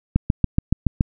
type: click train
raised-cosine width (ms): 5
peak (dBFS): -3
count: 7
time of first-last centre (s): 0.16-1.009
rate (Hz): 7.07
effects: none